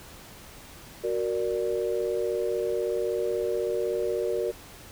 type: chord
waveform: sine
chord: Gb augmented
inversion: none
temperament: equal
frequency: 370 / 466.2 / 587.3 Hz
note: Gb4 / Bb4 / D5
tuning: 0 / 0 / 0 cents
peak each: -29 / -28 / -32 dBFS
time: 1.03-4.52 s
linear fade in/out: 20 ms
effects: pink hiss -47 dBFS RMS until 4.91 s